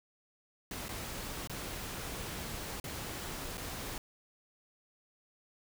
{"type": "noise with dropouts", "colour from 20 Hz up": "pink", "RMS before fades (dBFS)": -41, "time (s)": [0.71, 3.98], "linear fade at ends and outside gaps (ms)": 2, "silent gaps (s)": [[0.884, 0.89], [1.474, 1.496], [2.8, 2.841], [3.573, 3.578]], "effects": []}